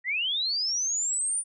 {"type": "linear sweep", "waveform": "sine", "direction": "up", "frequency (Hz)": [1869, 9410], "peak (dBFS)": -25, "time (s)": [0.04, 1.44], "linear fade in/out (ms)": 50, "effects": []}